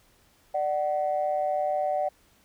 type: tone pair together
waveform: sine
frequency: 594 / 750.4 Hz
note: D5 / F#5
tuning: +20 / +24 cents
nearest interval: major third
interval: 404 cents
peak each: -26 dBFS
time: 0.54-2.09 s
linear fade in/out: 10 ms
effects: tanh soft clip ceiling -17 dBFS + pink hiss -62 dBFS RMS until 2.44 s